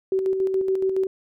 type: tone with tremolo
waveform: sine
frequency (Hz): 381.4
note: G4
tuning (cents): -47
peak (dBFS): -18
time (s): 0.12-1.07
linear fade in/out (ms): 2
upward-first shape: square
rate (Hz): 7.1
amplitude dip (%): 40
effects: none